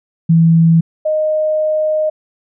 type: tone pair in turn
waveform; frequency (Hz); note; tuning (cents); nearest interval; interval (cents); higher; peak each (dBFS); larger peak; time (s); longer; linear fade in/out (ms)
sine; 164.81 / 618.7; E3 / D#5; 0 / -10; octave + major seventh; 2290; second; -6 / -12; first; 0.29-0.81 / 1.05-2.1; second; 10
effects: none